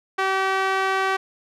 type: tone with band-pass filter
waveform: sawtooth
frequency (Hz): 383.6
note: G4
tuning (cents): -37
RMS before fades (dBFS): -22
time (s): 0.18-1.17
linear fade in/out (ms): 10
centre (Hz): 1400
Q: 1.1
effects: none